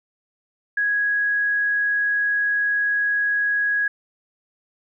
sine tone, 1661.2 Hz, G#6, in tune, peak -18 dBFS, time 0.77-3.88 s, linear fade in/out 5 ms, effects none

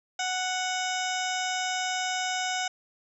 harmonic tone, 740 Hz, F#5, in tune, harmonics 1 / 2 / 3 / 4 / 5 / 7 / 8 / 9 / 10, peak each -31 / -34 / -36 / -37 / -38 / -39 / -40 / -41 / -41 dBFS, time 0.19-2.68 s, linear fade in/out 5 ms, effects none

